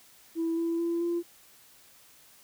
sine tone with pitch steps, 329.6 / 334 / 338.5 / 343 Hz, E4 / E4 / E4 / F4, 0 / +23 / +46 / -31 cents, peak -25 dBFS, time 0.35-1.23 s, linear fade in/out 50 ms, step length 220 ms, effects tanh soft clip ceiling -23 dBFS + white hiss -57 dBFS RMS until 2.43 s

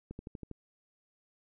click train, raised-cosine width 3 ms, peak -29 dBFS, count 6, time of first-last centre 0.11-0.513 s, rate 12.4 Hz, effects none

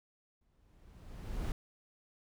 brown noise with exponential growth, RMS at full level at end -34 dBFS, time 0.41-1.52 s, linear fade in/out 2 ms, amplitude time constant 240 ms, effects none

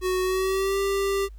square tone with pitch glide, 370 to 394.3 Hz, F#4 to G4, 0 to +10 cents, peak -23 dBFS, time 0.01-1.29 s, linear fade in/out 50 ms, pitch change +110 cents, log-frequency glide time 0.22-0.79 s, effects added 51 Hz sine -39 dBFS peak until 1.38 s + pink hiss -67 dBFS RMS until 1.38 s

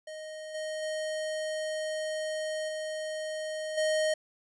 square tone with level steps, 622.3 Hz, D#5, in tune, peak -40 / -34 / -32 / -34 / -26 dBFS, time 0.07-4.14 s, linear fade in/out 5 ms, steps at 0.54 / 0.82 / 2.68 / 3.77 s, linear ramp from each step 10 ms, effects resampled to 24000 Hz

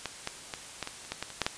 clicks, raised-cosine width 0.2 ms, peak -15 / -14 / -17 / -15 / -18 / -30 / -15 / -15 / -24 / -9 / -9 dBFS, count 11, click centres 0.057 / 0.274 / 0.538 / 0.827 / 0.874 / 1.05 / 1.12 / 1.226 / 1.303 / 1.417 / 1.465 s, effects white hiss -45 dBFS RMS until 1.57 s + resampled to 22050 Hz

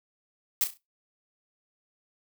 blue noise with echo, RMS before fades -24 dBFS, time 0.61-0.64 s, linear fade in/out 0 ms, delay 33 ms, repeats 4, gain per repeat -9 dB, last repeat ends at 0.772 s, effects noise-tail reverb RT60 0.2 s tail -18 dB re dry

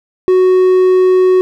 triangle tone, 370 Hz, F#4, in tune, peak -4 dBFS, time 0.28-1.41 s, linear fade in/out 0 ms, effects none

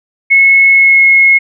sine tone with pitch glide, 2187 to 2169 Hz, C#7 to C#7, -24 to -38 cents, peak -3 dBFS, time 0.3-1.39 s, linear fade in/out 20 ms, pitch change -14 cents, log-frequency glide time 0.69-1.04 s, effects none

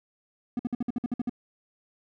triangle tone bursts, 241.9 Hz, B3, 36 cents flat, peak -23 dBFS, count 10, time 0.57-1.295 s, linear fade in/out 2 ms, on 23 ms, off 55 ms, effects none

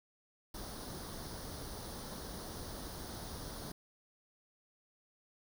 pink noise with comb filter, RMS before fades -45 dBFS, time 0.54-3.72 s, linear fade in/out 5 ms, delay 0.2 ms, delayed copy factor +0.7, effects none

